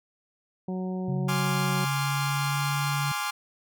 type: harmonic tone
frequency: 185 Hz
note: F#3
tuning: in tune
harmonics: 1 / 2 / 3 / 4 / 5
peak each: -29 / -36 / -42 / -43 / -48 dBFS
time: 0.68-1.85 s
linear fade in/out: 5 ms
type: tone with pitch glide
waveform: sine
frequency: 138.59 to 142.9 Hz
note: C#3 to D3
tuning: 0 to -47 cents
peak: -27 dBFS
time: 1.08-3.12 s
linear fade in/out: 5 ms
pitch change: +53 cents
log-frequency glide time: 1.82-2.75 s
type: chord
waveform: sawtooth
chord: D half-diminished seventh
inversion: second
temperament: equal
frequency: 830.6 / 1046.5 / 1174.7 / 1396.9 Hz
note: Ab5 / C6 / D6 / F6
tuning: 0 / 0 / 0 / 0 cents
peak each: -30 dBFS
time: 1.28-3.31 s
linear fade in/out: 10 ms
effects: none